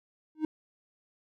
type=tone with exponential growth; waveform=triangle; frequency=311.1 Hz; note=D#4; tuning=in tune; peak=-20 dBFS; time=0.35-0.45 s; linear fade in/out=2 ms; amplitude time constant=20 ms; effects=none